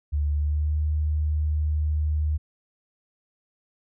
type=tone with pitch glide; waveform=sine; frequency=73.42 to 76.1 Hz; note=D2 to D#2; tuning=0 to -38 cents; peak=-21 dBFS; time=0.12-2.38 s; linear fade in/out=20 ms; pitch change=+62 cents; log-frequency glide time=0.32-0.8 s; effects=none